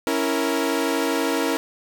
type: chord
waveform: sawtooth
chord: A# diminished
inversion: first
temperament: equal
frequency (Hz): 277.2 / 329.6 / 466.2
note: C#4 / E4 / A#4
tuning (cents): 0 / 0 / 0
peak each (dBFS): -21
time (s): 0.07-1.57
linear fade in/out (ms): 0
effects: none